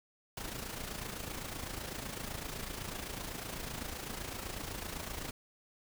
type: noise with amplitude modulation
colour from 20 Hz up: pink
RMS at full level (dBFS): -39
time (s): 0.37-5.31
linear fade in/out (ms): 2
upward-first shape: sine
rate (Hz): 27.9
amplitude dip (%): 60
effects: none